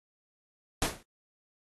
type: noise with exponential decay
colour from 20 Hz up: pink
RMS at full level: -24 dBFS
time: 0.82-1.03 s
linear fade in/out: 2 ms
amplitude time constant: 45 ms
effects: AAC 32 kbps